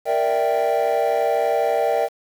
triangle chord, E half-diminished seventh, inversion second, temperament equal, 466.2 / 587.3 / 659.3 / 784 Hz, Bb4 / D5 / E5 / G5, 0 / 0 / 0 / 0 cents, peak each -20 dBFS, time 0.05-2.09 s, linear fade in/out 50 ms, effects tanh soft clip ceiling -10 dBFS + 7-bit

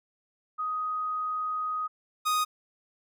sine / 45% pulse tone pair in turn, 1251 / 1243.8 Hz, D#6 / D#6, +9 / -1 cents, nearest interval unison, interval 10 cents, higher first, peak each -28 / -24 dBFS, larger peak second, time 0.58-1.88 / 2.25-2.45 s, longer first, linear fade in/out 20 ms, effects none

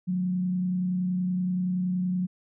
sine tone with frequency modulation, 182.1 Hz, F#3, 27 cents flat, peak -24 dBFS, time 0.07-2.27 s, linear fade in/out 20 ms, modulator 30.6 Hz, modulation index 0.26, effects none

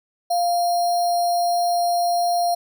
sine tone with sample-and-hold, 698.5 Hz, F5, in tune, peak -17 dBFS, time 0.3-2.55 s, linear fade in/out 10 ms, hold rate 4900 Hz, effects none

